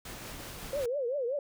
pink noise with tremolo, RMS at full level -42 dBFS, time 0.05-0.86 s, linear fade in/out 5 ms, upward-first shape triangle, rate 5.4 Hz, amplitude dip 25%
sine tone with vibrato, 523.3 Hz, C5, in tune, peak -29 dBFS, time 0.73-1.39 s, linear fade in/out 2 ms, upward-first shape triangle, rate 5.2 Hz, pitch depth 240 cents each way
effects none

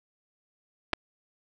clicks, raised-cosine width 0.3 ms, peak -10 dBFS, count 2, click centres 0.932 / 0.935 s, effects none

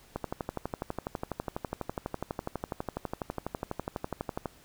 click train, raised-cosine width 1 ms, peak -18 dBFS, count 53, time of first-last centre 0.16-4.458 s, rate 12.1 Hz, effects pink hiss -58 dBFS RMS until 4.64 s

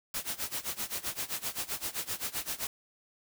white noise with tremolo, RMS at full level -33 dBFS, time 0.14-2.67 s, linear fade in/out 2 ms, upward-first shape sine, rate 7.7 Hz, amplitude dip 90%, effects none

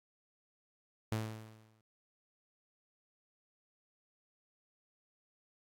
sawtooth tone with exponential decay, 110 Hz, A2, in tune, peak -28 dBFS, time 1.12-1.81 s, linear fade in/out 0 ms, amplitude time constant 150 ms, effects AAC 48 kbps

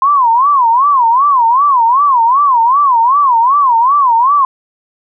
sine tone with vibrato, 1030 Hz, C6, 28 cents flat, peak -6 dBFS, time 0.02-4.45 s, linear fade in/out 2 ms, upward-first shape sine, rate 2.6 Hz, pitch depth 220 cents each way, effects none

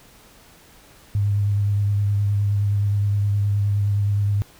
sine tone with vibrato, 101.7 Hz, G#2, 36 cents flat, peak -17 dBFS, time 1.15-4.42 s, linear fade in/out 0 ms, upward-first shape triangle, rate 9.6 Hz, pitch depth 24 cents each way, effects pink hiss -50 dBFS RMS until 4.59 s

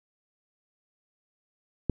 click, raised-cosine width 3 ms, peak -12 dBFS, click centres 1.897 s, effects none

